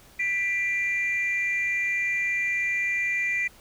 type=tone pair together; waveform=sine; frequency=1975.5 / 2370 Hz; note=B6 / D7; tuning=0 / +15 cents; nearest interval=minor third; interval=315 cents; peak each=-25 dBFS; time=0.19-3.48 s; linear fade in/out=10 ms; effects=tanh soft clip ceiling -18 dBFS + pink hiss -53 dBFS RMS until 3.6 s